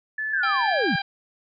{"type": "tone with pitch glide", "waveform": "sine", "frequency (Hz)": [1736, 1629.1], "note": ["A6", "G#6"], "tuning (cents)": [-24, -34], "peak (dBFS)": -25, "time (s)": [0.18, 0.99], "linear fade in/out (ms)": 5, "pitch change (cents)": -110, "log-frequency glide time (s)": [0.7, 0.84]}
{"type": "linear sweep", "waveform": "sine", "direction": "down", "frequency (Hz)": [1667, 130.81], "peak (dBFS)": -22, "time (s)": [0.33, 0.96], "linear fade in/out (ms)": 5}
{"type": "harmonic tone", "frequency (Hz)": 793, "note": "G5", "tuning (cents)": 20, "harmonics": [1, 2, 3, 4, 5, 6], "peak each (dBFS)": [-29, -32, -34, -35, -36, -37], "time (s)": [0.43, 1.02], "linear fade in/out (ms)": 5}
{"effects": []}